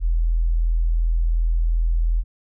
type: tone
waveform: sine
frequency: 41.38 Hz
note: E1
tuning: 7 cents sharp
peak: -16 dBFS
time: 0-2.24 s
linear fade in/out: 50 ms
effects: none